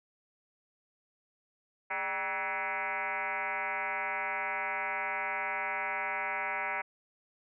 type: tone with frequency modulation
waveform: sine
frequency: 1497 Hz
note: F#6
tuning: 20 cents sharp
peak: -31 dBFS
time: 1.9-6.82 s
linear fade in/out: 10 ms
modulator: 180 Hz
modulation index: 4.7
effects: none